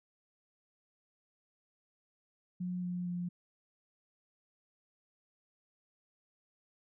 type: tone with pitch steps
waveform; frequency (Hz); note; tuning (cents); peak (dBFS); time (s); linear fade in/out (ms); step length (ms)
sine; 180 / 178.14 / 176.3; F#3 / F3 / F3; -47 / +35 / +17; -34; 2.6-3.29; 10; 230
effects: none